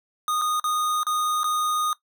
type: tone with dropouts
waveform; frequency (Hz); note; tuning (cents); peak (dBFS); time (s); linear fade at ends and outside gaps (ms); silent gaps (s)
square; 1234; D#6; -15; -23; 0.28-1.93; 1; 0.414-0.418 / 0.598-0.641 / 1.032-1.067 / 1.433-1.442
effects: noise-tail reverb RT60 0.1 s tail -17 dB re dry